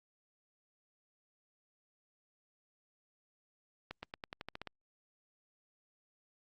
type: accelerating click train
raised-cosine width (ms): 0.3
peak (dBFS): -26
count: 10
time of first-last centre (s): 3.91-4.673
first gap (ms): 120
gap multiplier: 0.91
effects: Opus 48 kbps